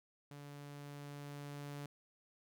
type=tone with level ramp; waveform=sawtooth; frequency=143.9 Hz; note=D3; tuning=35 cents flat; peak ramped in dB=-46 to -40 dBFS; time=0.31-1.86 s; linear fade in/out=2 ms; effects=none